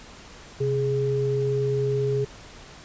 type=tone pair together; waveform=sine; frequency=130.81 / 415.9 Hz; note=C3 / G#4; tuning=0 / +2 cents; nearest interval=octave + minor sixth; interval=2002 cents; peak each=-25 / -23 dBFS; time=0.6-2.25 s; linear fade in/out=10 ms; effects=pink hiss -45 dBFS RMS until 2.84 s + resampled to 16000 Hz